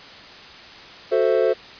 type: chord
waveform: triangle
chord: F# half-diminished seventh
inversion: none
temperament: equal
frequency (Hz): 370 / 440 / 523.3 / 659.3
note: F#4 / A4 / C5 / E5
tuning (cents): 0 / 0 / 0 / 0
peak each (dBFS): -21 / -18 / -18 / -23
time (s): 1.11-1.54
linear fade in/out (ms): 20
effects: white hiss -41 dBFS RMS until 1.79 s + resampled to 11025 Hz